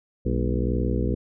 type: harmonic tone with a mistuned harmonic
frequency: 61.8 Hz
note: B1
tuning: 2 cents sharp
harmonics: 1 / 2 / 3 / 4 / 5 / 6 / 7 / 8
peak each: -25 / -28 / -30 / -31 / -32 / -33 / -33 / -34 dBFS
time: 0.25-1.15 s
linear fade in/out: 10 ms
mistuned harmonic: 3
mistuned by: +150 cents
effects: none